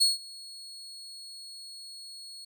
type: tone with ADSR envelope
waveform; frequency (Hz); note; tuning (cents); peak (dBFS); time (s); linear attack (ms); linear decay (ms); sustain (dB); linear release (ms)
35% pulse; 4336; C#8; -39; -17; 0-2.45; 17; 160; -24; 8
effects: none